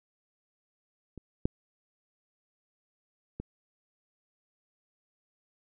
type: clicks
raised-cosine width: 3 ms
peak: -30 / -13 / -23 dBFS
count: 3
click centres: 1.177 / 1.455 / 3.4 s
effects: none